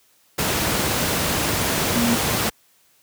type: tone in noise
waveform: sine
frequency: 235.7 Hz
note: A#3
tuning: 19 cents sharp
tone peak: -18 dBFS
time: 1.95-2.16 s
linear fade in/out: 10 ms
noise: pink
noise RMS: -21 dBFS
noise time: 0.38-2.5 s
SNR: 0 dB
effects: white hiss -59 dBFS RMS until 3.02 s + high-pass 80 Hz 12 dB/octave